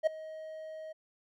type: tone with ADSR envelope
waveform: triangle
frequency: 630 Hz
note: D#5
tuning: 21 cents sharp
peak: -19 dBFS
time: 0.03-0.93 s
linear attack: 38 ms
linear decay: 7 ms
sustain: -20 dB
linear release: 14 ms
effects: none